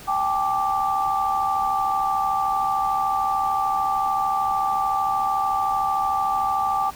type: chord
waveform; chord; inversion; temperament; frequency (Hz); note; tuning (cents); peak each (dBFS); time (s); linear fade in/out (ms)
sine; G suspended second; none; equal with one note detuned; 784 / 857.4 / 1174.7; G5 / A5 / D6; 0 / -45 / 0; -23 / -27 / -23; 0.07-6.91; 20
effects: pink hiss -42 dBFS RMS until 6.95 s